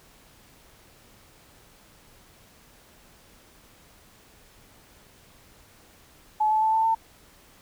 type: tone with pitch steps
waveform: sine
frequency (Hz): 858 / 868 / 878.1 / 888.3 / 898.6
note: A5 / A5 / A5 / A5 / A5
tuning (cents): -44 / -24 / -4 / +16 / +36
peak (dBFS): -19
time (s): 6.4-6.95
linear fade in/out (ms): 10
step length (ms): 110
effects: pink hiss -55 dBFS RMS until 7.61 s